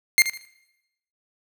sawtooth tone with echo, 2115 Hz, C7, 18 cents sharp, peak -9 dBFS, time 0.18-0.22 s, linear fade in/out 0 ms, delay 77 ms, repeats 3, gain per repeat -11 dB, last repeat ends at 0.451 s, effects noise-tail reverb RT60 0.9 s tail -20 dB re dry

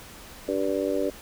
harmonic tone, 97.1 Hz, G2, 16 cents flat, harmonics 3 / 4 / 5 / 6, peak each -29 / -29 / -29 / -29 dBFS, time 0.48-1.1 s, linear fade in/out 5 ms, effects pink hiss -45 dBFS RMS until 1.21 s

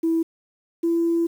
sine tone pair in turn, 328.1 / 335.8 Hz, E4 / E4, -8 / +32 cents, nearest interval unison, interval 40 cents, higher second, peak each -17 dBFS, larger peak neither, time 0.03-0.23 / 0.83-1.27 s, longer second, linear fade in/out 10 ms, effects tanh soft clip ceiling -13 dBFS + 8-bit

